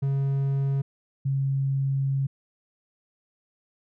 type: tone pair in turn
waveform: triangle / sine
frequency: 137.5 / 136.31 Hz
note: C#3 / C#3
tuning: -14 / -29 cents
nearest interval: unison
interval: 15 cents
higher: first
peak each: -20 / -22 dBFS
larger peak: first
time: 0.02-0.82 / 1.25-2.27 s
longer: second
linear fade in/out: 10 ms
effects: none